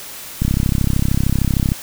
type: click train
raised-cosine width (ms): 5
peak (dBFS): -4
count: 44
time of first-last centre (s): 0.42-1.719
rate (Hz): 33.1
effects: white hiss -33 dBFS RMS until 1.82 s